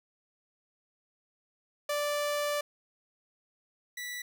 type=tone pair in turn; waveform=sawtooth; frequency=586 / 1962.5 Hz; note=D5 / B6; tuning=-4 / -11 cents; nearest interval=octave + major sixth; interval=2093 cents; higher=second; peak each=-25 / -33 dBFS; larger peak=first; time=1.89-2.61 / 3.97-4.22 s; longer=first; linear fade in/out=5 ms; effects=none